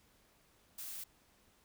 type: noise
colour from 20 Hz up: blue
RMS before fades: -45 dBFS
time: 0.78-1.04 s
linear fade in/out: 5 ms
effects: pink hiss -69 dBFS RMS until 1.64 s